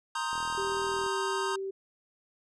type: chord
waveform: square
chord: C minor seventh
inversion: third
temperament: equal with one note detuned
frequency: 932.3 / 1046.5 / 1249.6 / 1568 Hz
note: Bb5 / C6 / Eb6 / G6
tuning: 0 / 0 / +7 / 0 cents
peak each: -35 / -38 / -37 / -38 dBFS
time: 0.15-1.56 s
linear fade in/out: 5 ms
type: click train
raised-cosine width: 2 ms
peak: -34 dBFS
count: 31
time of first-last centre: 0.33-1.063 s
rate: 40.9 Hz
type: tone with pitch glide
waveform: sine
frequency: 392 to 387.5 Hz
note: G4 to G4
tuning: 0 to -20 cents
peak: -32 dBFS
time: 0.57-1.71 s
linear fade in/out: 10 ms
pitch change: -20 cents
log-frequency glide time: 0.84-1.19 s
effects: resampled to 22050 Hz